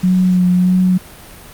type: tone with vibrato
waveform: sine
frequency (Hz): 182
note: F#3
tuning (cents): -28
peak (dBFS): -9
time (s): 0.03-0.98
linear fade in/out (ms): 10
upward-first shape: sine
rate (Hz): 1.6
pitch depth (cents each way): 22
effects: pink hiss -37 dBFS RMS until 1.53 s + Opus 48 kbps